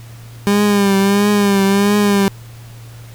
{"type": "tone with vibrato", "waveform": "30% pulse", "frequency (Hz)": 200.9, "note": "G3", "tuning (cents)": 43, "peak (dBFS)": -8, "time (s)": [0.47, 2.28], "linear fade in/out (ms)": 0, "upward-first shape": "triangle", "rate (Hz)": 1.5, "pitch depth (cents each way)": 60, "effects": ["added 116 Hz sine -33 dBFS peak until 3.14 s", "pink hiss -43 dBFS RMS until 3.14 s"]}